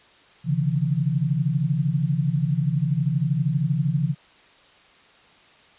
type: tone cluster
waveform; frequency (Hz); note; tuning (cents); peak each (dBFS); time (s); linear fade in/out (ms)
sine; 134.4 / 146.9 / 167.4; C3 / D3 / E3; +47 / +1 / +27; -24; 0.44-4.15; 50
effects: white hiss -53 dBFS RMS until 5.78 s + resampled to 8000 Hz